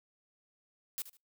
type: noise with echo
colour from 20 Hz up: blue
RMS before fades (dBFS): -37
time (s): 0.98-1.02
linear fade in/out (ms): 0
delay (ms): 75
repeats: 2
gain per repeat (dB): -13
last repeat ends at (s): 1.17
effects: noise-tail reverb RT60 0.2 s tail -25 dB re dry